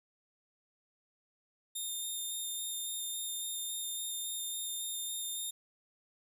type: tone with vibrato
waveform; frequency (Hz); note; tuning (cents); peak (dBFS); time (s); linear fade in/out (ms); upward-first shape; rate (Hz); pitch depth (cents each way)
5% pulse; 3645; A#7; -40; -29; 1.75-5.51; 10; square; 3.6; 8
effects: resampled to 32000 Hz + 11-bit